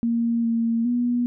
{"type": "tone with pitch steps", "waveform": "sine", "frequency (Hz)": [232.8, 229.9, 242.4], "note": ["A#3", "A#3", "B3"], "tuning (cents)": [-2, -24, -32], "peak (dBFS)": -19, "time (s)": [0.03, 1.26], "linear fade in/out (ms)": 0, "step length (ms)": 410, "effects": []}